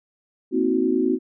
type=chord; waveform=sine; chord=C half-diminished seventh; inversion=third; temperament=equal with one note detuned; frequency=233.1 / 261.6 / 319.3 / 370 Hz; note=Bb3 / C4 / Eb4 / Gb4; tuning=0 / 0 / +45 / 0 cents; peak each=-27 / -22 / -24 / -22 dBFS; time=0.51-1.19 s; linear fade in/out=50 ms; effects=none